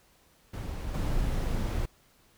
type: noise with level steps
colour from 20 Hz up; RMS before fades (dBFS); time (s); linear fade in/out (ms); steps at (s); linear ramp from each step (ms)
brown; -34 / -29; 0.53-1.86; 10; 0.94; 5
effects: pink hiss -63 dBFS RMS until 2.37 s